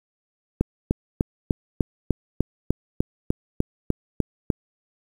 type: click train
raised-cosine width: 3 ms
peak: -6 dBFS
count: 14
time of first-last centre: 0.61-4.502 s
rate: 3.34 Hz
effects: 7-bit